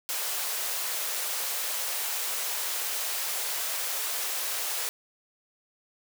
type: high-pass noise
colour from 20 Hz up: white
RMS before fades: -31 dBFS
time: 0.09-4.89 s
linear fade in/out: 0 ms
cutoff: 450 Hz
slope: 24 dB/octave
effects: none